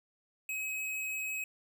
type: tone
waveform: square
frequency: 2549 Hz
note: D#7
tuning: 41 cents sharp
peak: -35 dBFS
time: 0.49-1.44 s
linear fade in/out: 2 ms
effects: none